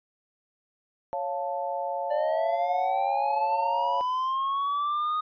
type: chord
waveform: sine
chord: Db augmented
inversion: none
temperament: equal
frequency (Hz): 554.4 / 698.5 / 880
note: Db5 / F5 / A5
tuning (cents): 0 / 0 / 0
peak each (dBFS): -32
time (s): 1.13-4.01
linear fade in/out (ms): 0
type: linear sweep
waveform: triangle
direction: up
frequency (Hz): 587.3 to 1244.5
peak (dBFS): -23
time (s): 2.1-5.21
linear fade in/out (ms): 10
effects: resampled to 11025 Hz